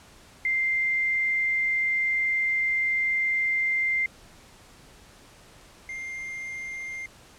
sine / triangle tone pair in turn, 2093 / 2105 Hz, C7 / C7, 0 / +10 cents, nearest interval unison, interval 10 cents, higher second, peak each -22 / -31 dBFS, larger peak first, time 0.45-4.06 / 5.89-7.06 s, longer first, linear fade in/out 2 ms, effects pink hiss -52 dBFS RMS until 7.38 s + low-pass 10000 Hz 12 dB/octave

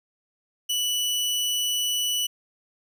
sawtooth tone, 2960 Hz, F#7, in tune, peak -20 dBFS, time 0.69-2.27 s, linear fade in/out 10 ms, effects none

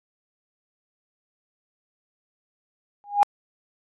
sine tone with exponential growth, 817 Hz, G#5, 29 cents flat, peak -9 dBFS, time 3.04-3.23 s, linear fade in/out 0 ms, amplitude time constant 40 ms, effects tanh soft clip ceiling -6 dBFS + AAC 32 kbps

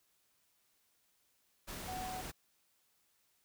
sine tone in noise, 743 Hz, F#5, 7 cents sharp, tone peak -41 dBFS, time 1.87-2.22 s, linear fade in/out 20 ms, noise pink, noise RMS -45 dBFS, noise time 1.67-2.32 s, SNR +1 dB, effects white hiss -75 dBFS RMS until 3.44 s

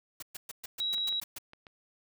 white noise bursts, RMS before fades -41 dBFS, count 9, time 0.2-1.385 s, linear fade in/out 5 ms, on 25 ms, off 120 ms
sine tone, 3870 Hz, B7, 36 cents flat, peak -29 dBFS, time 0.8-1.2 s, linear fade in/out 2 ms
clicks, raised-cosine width 0.3 ms, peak -33 dBFS, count 4, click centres 0.981 / 1.125 / 1.534 / 1.668 s
effects none

